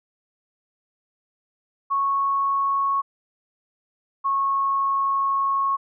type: tone pair in turn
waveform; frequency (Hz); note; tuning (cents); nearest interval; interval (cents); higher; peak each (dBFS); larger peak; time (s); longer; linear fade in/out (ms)
sine; 1104 / 1097; C#6 / C#6; -7 / -18; unison; 11; first; -19; neither; 1.9-3.02 / 4.24-5.77; second; 20
effects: none